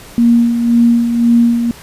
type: tone with tremolo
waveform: sine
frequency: 235.3 Hz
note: A#3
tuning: 16 cents sharp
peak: -5 dBFS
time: 0.18-1.71 s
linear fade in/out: 0 ms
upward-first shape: sine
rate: 1.9 Hz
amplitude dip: 55%
effects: pink hiss -36 dBFS RMS until 1.82 s + resampled to 32000 Hz